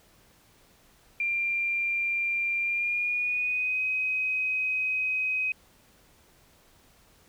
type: tone with pitch glide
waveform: sine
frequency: 2381 to 2523 Hz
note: D7 to D#7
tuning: +23 to +23 cents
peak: -25 dBFS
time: 1.2-5.52 s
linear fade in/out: 2 ms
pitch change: +100 cents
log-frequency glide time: 2.6-3.84 s
effects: pink hiss -60 dBFS RMS until 7.28 s